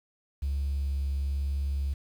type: tone with vibrato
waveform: triangle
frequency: 69.3 Hz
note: C#2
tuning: in tune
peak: -23 dBFS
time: 0.42-1.94 s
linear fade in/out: 10 ms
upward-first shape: sine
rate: 1.1 Hz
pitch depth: 9 cents each way
effects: tanh soft clip ceiling -24 dBFS + 9-bit